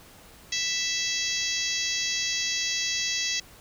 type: harmonic tone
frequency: 659.3 Hz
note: E5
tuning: in tune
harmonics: 3 / 4 / 5 / 6 / 7 / 8 / 9 / 10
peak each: -34 / -34 / -34 / -34 / -34 / -34 / -34 / -34 dBFS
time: 0.52-3.4 s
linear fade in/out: 5 ms
effects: pink hiss -51 dBFS RMS until 3.6 s